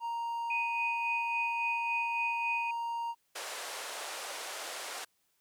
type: tone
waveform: triangle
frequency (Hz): 932.3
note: A#5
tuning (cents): 0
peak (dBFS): -31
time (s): 0-3.15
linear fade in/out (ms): 50
type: tone with tremolo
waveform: sine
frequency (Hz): 2489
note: D#7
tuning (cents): 0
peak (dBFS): -30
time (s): 0.5-2.71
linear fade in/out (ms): 5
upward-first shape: sine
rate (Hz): 3.6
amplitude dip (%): 45
type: band-pass noise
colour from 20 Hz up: pink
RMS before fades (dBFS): -41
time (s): 3.35-5.05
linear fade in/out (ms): 10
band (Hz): 500 to 11000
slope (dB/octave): 24
effects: white hiss -75 dBFS RMS until 5.4 s